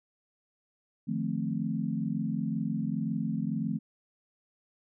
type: chord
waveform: sine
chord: F dominant seventh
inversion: third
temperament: equal with one note detuned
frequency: 152.63 / 174.61 / 220 / 261.6 Hz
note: Eb3 / F3 / A3 / C4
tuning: -33 / 0 / 0 / 0 cents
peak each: -35 / -34 / -32 / -36 dBFS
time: 1.07-3.79 s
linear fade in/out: 20 ms
effects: none